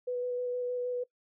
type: tone with vibrato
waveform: sine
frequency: 493.9 Hz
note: B4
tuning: in tune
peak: -30 dBFS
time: 0.07-1.04 s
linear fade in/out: 10 ms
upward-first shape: square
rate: 6.4 Hz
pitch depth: 9 cents each way
effects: noise-tail reverb RT60 0.1 s tail -21 dB re dry